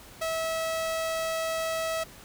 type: tone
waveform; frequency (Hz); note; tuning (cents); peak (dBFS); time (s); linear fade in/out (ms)
sawtooth; 649; E5; -27; -24; 0.21-2.04; 10
effects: pink hiss -49 dBFS RMS until 2.24 s